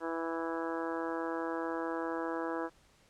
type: harmonic tone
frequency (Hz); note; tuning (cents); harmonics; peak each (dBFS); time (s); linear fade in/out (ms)
164.81; E3; 0; 2 / 3 / 4 / 5 / 6 / 7 / 8 / 9 / 10; -37 / -39 / -43 / -45 / -42 / -48 / -45 / -50 / -46; 0-2.7; 50
effects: pink hiss -65 dBFS RMS until 3.09 s + low-pass 9000 Hz 12 dB/octave